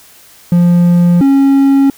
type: tone pair in turn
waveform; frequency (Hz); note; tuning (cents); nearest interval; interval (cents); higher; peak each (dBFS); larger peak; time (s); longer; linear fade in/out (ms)
triangle; 174.4 / 274.5; F3 / C#4; -2 / -17; minor sixth; 785; second; -3; neither; 0.52-1.21 / 1.21-1.9; neither; 2
effects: white hiss -41 dBFS RMS until 1.97 s